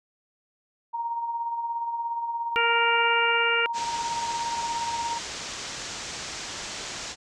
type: tone with tremolo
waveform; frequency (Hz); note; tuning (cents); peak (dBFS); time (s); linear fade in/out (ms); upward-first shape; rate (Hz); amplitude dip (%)
sine; 933; A#5; +1; -25; 0.93-5.19; 20; sine; 17; 45
type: harmonic tone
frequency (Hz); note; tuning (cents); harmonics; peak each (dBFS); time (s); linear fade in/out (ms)
466.2; A#4; 0; 1 / 2 / 3 / 4 / 5 / 6; -29 / -33 / -25 / -32 / -27 / -27; 2.56-3.66; 0
type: low-pass noise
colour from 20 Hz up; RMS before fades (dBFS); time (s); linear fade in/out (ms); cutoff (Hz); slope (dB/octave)
white; -36; 3.73-7.16; 50; 7400; 48
effects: none